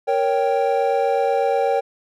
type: chord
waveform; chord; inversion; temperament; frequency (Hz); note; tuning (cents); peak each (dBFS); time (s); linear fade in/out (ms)
triangle; G diminished; first; equal; 466.2 / 554.4 / 784; Bb4 / Db5 / G5; 0 / 0 / 0; -19; 0.07-1.81; 20
effects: none